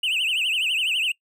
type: tone with vibrato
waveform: triangle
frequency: 2784 Hz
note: F7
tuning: 6 cents flat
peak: -19 dBFS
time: 0.03-1.12 s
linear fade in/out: 5 ms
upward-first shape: triangle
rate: 12 Hz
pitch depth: 210 cents each way
effects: noise-tail reverb RT60 0.1 s tail -24 dB re dry